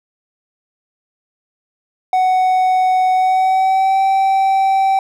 triangle tone with pitch glide, 744 to 773.8 Hz, F#5 to G5, +9 to -23 cents, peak -9 dBFS, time 2.13-4.99 s, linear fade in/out 2 ms, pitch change +68 cents, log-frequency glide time 3.13-4.01 s, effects none

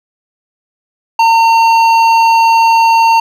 sine tone with hard clipping, 911 Hz, A#5, 40 cents flat, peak -7 dBFS, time 1.19-3.2 s, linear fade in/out 5 ms, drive 10 dB, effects none

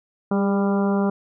harmonic tone with a mistuned harmonic, 198.2 Hz, G3, 19 cents sharp, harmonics 1 / 2 / 3 / 4 / 5 / 6 / 7, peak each -19 / -25 / -29 / -31 / -33 / -35 / -36 dBFS, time 0.31-1.1 s, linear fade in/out 5 ms, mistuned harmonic 2, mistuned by +25 cents, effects none

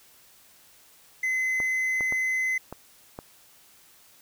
triangle tone, 2042 Hz, C7, 43 cents flat, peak -22 dBFS, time 1.23-2.58 s, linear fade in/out 5 ms
clicks, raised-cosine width 1 ms, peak -22 dBFS, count 5, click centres 1.602 / 2.008 / 2.124 / 2.726 / 3.189 s
effects white hiss -56 dBFS RMS until 4.21 s

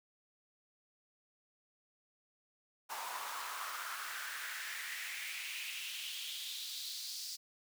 pink noise with high-pass filter sweep, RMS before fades -43 dBFS, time 2.89-7.37 s, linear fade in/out 20 ms, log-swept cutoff 880 to 4900 Hz, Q 3.6, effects none

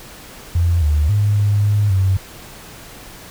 sine tone with pitch steps, 85.6 / 75 / 103.5 / 102.8 / 103.5 / 95.3 Hz, F2 / D2 / G#2 / G#2 / G#2 / G2, -34 / +37 / -5 / -17 / -5 / -48 cents, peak -12 dBFS, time 0.55-2.17 s, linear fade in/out 5 ms, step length 270 ms, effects pink hiss -38 dBFS RMS until 3.3 s

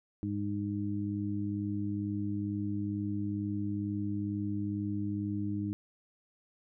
harmonic tone, 102.2 Hz, G#2, 27 cents flat, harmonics 1 / 2 / 3, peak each -36 / -36 / -35 dBFS, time 0.23-5.73 s, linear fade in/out 0 ms, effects none

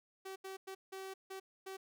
sawtooth tone bursts at uneven times, 383.2 Hz, G4, 39 cents flat, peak -40 dBFS, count 6, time 0.25-0.36 / 0.44-0.57 / 0.67-0.75 / 0.92-1.14 / 1.3-1.4 / 1.66-1.77 s, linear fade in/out 10 ms, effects none

